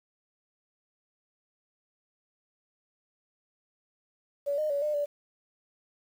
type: tone with pitch steps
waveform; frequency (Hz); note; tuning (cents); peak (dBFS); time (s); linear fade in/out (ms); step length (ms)
sine; 569 / 612 / 568 / 601 / 581; C#5 / D#5 / C#5 / D5 / D5; +45 / -29 / +42 / +40 / -19; -26; 4.46-5.06; 20; 120
effects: 9-bit